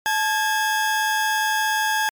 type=tone pair together; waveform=40% pulse; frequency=866.1 / 1635 Hz; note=A5 / G#6; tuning=-28 / -28 cents; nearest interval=major seventh; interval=1100 cents; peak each=-21 dBFS; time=0.06-2.09 s; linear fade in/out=0 ms; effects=MP3 96 kbps